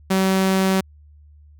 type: tone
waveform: sawtooth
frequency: 190.4 Hz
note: F#3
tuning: 50 cents sharp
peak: -12 dBFS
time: 0.1-0.81 s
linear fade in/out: 10 ms
effects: added 74 Hz sine -45 dBFS peak until 1.59 s